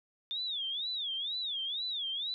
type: tone with vibrato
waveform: sine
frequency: 3540 Hz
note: A7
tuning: 10 cents sharp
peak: -33 dBFS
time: 0.31-2.34 s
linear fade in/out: 0 ms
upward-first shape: sine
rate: 2.1 Hz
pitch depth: 210 cents each way
effects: none